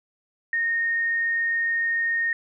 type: tone with frequency modulation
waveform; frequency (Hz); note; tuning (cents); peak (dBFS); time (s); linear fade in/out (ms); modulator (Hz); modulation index
sine; 1847; A#6; -16; -21; 0.53-2.33; 2; 27.1; 0.25
effects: none